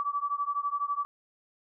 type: beating tone pair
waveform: sine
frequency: 1146 / 1158 Hz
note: D6 / D6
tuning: -43 / -25 cents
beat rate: 12 Hz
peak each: -31 dBFS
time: 0-1.05 s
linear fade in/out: 0 ms
effects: none